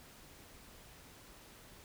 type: silence
effects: pink hiss -57 dBFS RMS until 1.84 s